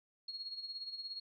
sine tone with tremolo, 4299 Hz, C8, 46 cents sharp, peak -39 dBFS, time 0.28-1.2 s, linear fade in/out 5 ms, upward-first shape sine, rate 17 Hz, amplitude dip 65%, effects none

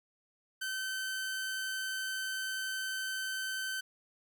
sawtooth tone, 1537 Hz, G6, 35 cents flat, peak -31 dBFS, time 0.61-3.81 s, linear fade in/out 10 ms, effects none

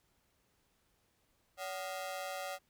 sawtooth ring-modulated tone, 659.3 Hz, E5, in tune, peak -32 dBFS, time 1.57-2.59 s, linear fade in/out 50 ms, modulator 91.5 Hz, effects pink hiss -75 dBFS RMS until 2.69 s

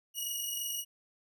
10% pulse tone pair together, 2889 / 2912 Hz, F#7 / F#7, -42 / -28 cents, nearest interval unison, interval 14 cents, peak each -28 / -30 dBFS, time 0.14-0.85 s, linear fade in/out 50 ms, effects none

